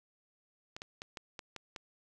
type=clicks; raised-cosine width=0.2 ms; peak=-25 dBFS; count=7; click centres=0.765 / 0.819 / 1.019 / 1.172 / 1.392 / 1.563 / 1.762 s; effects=none